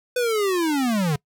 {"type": "linear sweep", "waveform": "square", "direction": "down", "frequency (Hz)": [504, 138.59], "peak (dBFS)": -20, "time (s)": [0.16, 1.16], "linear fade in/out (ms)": 5, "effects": ["noise-tail reverb RT60 0.1 s tail -24 dB re dry"]}